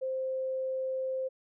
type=tone; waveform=sine; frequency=523.3 Hz; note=C5; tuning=in tune; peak=-30 dBFS; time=0.01-1.29 s; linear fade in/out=20 ms; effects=none